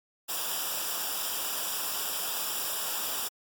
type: noise with comb filter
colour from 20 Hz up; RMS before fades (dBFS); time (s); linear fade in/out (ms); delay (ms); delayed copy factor
white; -32; 0.28-3.29; 20; 0.47; -0.8
effects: MP3 96 kbps